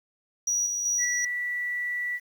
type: tone with tremolo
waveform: triangle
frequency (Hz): 5800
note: F#8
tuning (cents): -35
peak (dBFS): -22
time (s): 0.47-1.25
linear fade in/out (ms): 5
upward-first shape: square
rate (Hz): 2.6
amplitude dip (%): 35
type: tone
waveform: sine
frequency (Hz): 1957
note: B6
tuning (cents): -16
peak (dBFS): -27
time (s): 0.98-2.2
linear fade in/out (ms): 50
effects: 9-bit